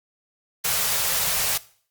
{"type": "band-stop noise", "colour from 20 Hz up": "white", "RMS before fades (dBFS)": -23, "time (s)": [0.64, 1.58], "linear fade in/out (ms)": 10, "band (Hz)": [200, 430], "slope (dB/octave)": 48, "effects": ["noise-tail reverb RT60 0.5 s tail -19 dB re dry", "Opus 48 kbps"]}